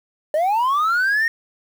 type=linear sweep; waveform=sine; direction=up; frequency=587.3 to 1864.7 Hz; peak=-13 dBFS; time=0.34-1.28 s; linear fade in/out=2 ms; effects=tanh soft clip ceiling -15 dBFS + 7-bit